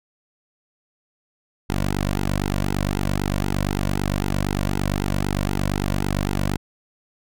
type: tone with flanger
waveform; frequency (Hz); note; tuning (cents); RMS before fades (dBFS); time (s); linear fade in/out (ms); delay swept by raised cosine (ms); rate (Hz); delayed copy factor
sawtooth; 48.8; G1; -7; -23; 1.69-6.57; 10; 1.7 to 2.46; 3.9; -1
effects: none